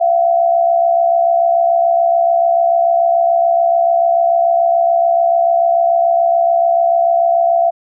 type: tone pair together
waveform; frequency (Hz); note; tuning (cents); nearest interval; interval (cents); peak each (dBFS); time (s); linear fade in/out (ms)
sine; 680 / 746.9; F5 / F#5; -46 / +16; major second; 162; -10 / -17; 0-7.71; 20
effects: none